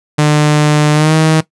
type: tone with pitch glide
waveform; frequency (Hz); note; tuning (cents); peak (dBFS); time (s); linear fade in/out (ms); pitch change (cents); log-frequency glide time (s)
sawtooth; 150 to 158.1; D3 to D#3; +37 to +28; -3; 0.18-1.41; 10; +91; 0.93-1.14
effects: noise-tail reverb RT60 0.1 s tail -17 dB re dry + resampled to 24000 Hz